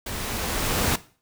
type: noise with level ramp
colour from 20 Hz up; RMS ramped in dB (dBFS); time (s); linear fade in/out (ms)
pink; -32 to -22; 0.06-0.96; 5
effects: noise-tail reverb RT60 0.4 s tail -17 dB re dry